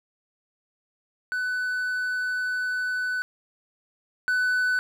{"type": "tone pair in turn", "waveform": "triangle", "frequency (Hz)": [1498, 1498], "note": ["F#6", "F#6"], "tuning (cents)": [21, 21], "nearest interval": "unison", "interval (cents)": 0, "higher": "neither", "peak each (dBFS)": [-23, -19], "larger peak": "second", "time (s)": [[1.32, 3.22], [4.28, 4.79]], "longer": "first", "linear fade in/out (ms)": 0, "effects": []}